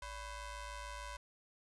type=ring-modulated tone; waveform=sawtooth; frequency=523.3 Hz; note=C5; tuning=in tune; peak=-37 dBFS; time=0.02-1.17 s; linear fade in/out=5 ms; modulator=470 Hz; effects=resampled to 24000 Hz + 11-bit